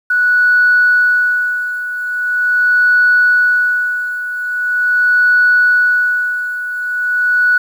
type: tone with tremolo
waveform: sine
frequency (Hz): 1473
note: F#6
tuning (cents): -8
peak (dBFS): -6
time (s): 0.1-7.58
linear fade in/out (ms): 5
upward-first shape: sine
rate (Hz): 0.42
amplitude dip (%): 75
effects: tanh soft clip ceiling -2 dBFS + 7-bit